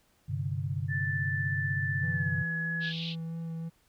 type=chord; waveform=sine; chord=G suspended fourth; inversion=none; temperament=equal; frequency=98 / 130.81 / 146.83 Hz; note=G2 / C3 / D3; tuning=0 / 0 / 0 cents; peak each=-34 dBFS; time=0.28-2.44 s; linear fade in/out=20 ms
type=tone with pitch glide; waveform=sine; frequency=1760 to 1691.2 Hz; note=A6 to G#6; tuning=0 to +31 cents; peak=-31 dBFS; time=0.88-2.93 s; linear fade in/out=50 ms; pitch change=-69 cents; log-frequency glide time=2.09-2.33 s
type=tone with vibrato; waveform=triangle; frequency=164.7 Hz; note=E3; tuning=1 cent flat; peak=-32 dBFS; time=2.02-3.7 s; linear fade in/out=20 ms; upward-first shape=sine; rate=3.1 Hz; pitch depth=12 cents each way
type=band-pass noise; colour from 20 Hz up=white; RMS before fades=-39 dBFS; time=2.8-3.16 s; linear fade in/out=50 ms; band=2700 to 4000 Hz; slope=48 dB/octave
effects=pink hiss -68 dBFS RMS until 3.88 s